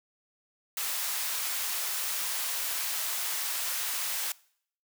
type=high-pass noise; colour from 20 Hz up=white; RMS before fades=-32 dBFS; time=0.77-4.32 s; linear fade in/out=2 ms; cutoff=780 Hz; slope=12 dB/octave; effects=noise-tail reverb RT60 0.6 s tail -22 dB re dry